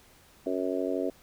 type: harmonic tone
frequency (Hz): 92.5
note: F#2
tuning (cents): 0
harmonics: 3 / 4 / 5 / 6 / 7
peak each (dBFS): -32 / -33 / -34 / -35 / -35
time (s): 0.46-1.1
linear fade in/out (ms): 5
effects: pink hiss -58 dBFS RMS until 1.22 s